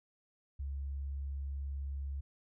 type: tone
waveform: sine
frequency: 69.3 Hz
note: C#2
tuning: in tune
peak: -36 dBFS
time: 0.59-2.21 s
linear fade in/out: 10 ms
effects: none